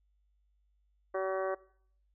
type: harmonic tone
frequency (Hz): 190.1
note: F#3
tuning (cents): +47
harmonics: 2 / 3 / 4 / 5 / 6 / 7 / 8 / 9 / 10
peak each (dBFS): -35 / -34 / -41 / -50 / -40 / -53 / -45 / -54 / -50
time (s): 1.14-1.55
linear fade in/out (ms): 10
effects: noise-tail reverb RT60 0.6 s tail -21 dB re dry + added 50 Hz sine -69 dBFS peak until 2.14 s